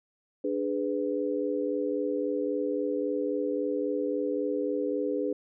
sine chord, G# diminished, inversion second, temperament equal with one note detuned, 293.7 / 415.3 / 499 Hz, D4 / G#4 / B4, 0 / 0 / +18 cents, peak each -31 dBFS, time 0.44-5.33 s, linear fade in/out 5 ms, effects none

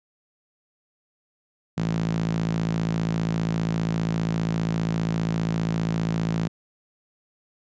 sawtooth tone with high-pass filter, 55 Hz, A1, in tune, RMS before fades -25 dBFS, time 1.77-6.48 s, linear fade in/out 10 ms, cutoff 160 Hz, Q 3.8, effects resampled to 16000 Hz

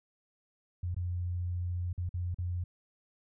sine tone with dropouts, 88.6 Hz, F2, 25 cents sharp, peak -31 dBFS, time 0.83-2.64 s, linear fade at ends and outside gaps 5 ms, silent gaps 0.946-0.964 / 1.93-1.978 / 2.092-2.14 / 2.345-2.385 s, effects none

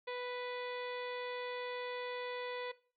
harmonic tone, 493.9 Hz, B4, in tune, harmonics 1 / 2 / 3 / 4 / 5 / 6 / 7 / 8 / 9, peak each -40 / -46 / -54 / -48 / -50 / -61 / -52 / -59 / -60 dBFS, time 0.07-2.72 s, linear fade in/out 10 ms, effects noise-tail reverb RT60 0.4 s tail -19 dB re dry

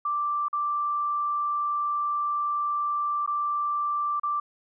sine tone with dropouts, 1174.7 Hz, D6, in tune, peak -24 dBFS, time 0.05-4.4 s, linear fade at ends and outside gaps 5 ms, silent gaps 0.484-0.529 / 3.263-3.275 / 4.198-4.233 s, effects none

